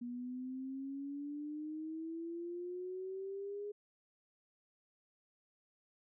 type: exponential sweep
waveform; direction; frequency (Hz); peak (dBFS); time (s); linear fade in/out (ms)
sine; up; 240 to 415.3; -40; 0.01-3.72; 10
effects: none